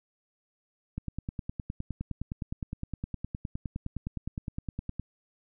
click train, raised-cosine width 5 ms, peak -21 dBFS, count 40, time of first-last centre 0.98-4.996 s, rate 9.71 Hz, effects none

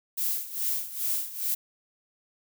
violet noise with tremolo, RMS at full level -27 dBFS, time 0.17-1.55 s, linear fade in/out 10 ms, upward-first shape sine, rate 2.4 Hz, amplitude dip 80%, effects none

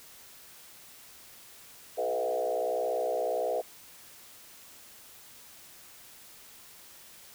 sine tone with frequency modulation, 570 Hz, C#5, 48 cents sharp, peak -27 dBFS, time 1.97-3.62 s, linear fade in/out 20 ms, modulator 61.4 Hz, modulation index 2.4, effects white hiss -52 dBFS RMS until 7.34 s

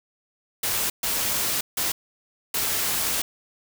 white noise bursts at uneven times, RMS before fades -25 dBFS, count 4, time 0.63-0.9 / 1.03-1.61 / 1.77-1.92 / 2.54-3.22 s, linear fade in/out 5 ms, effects none

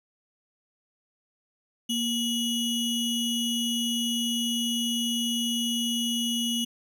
square ring-modulated tone, 1575 Hz, G6, 8 cents sharp, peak -23 dBFS, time 1.89-6.65 s, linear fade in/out 10 ms, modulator 1340 Hz, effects none

